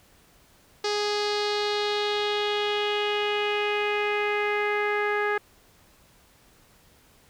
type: tone with low-pass filter sweep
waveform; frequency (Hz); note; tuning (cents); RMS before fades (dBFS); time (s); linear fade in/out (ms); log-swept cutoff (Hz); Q
sawtooth; 415.3; G#4; 0; -26; 0.84-5.38; 5; 5000 to 1800; 3.4
effects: pink hiss -58 dBFS RMS until 7.29 s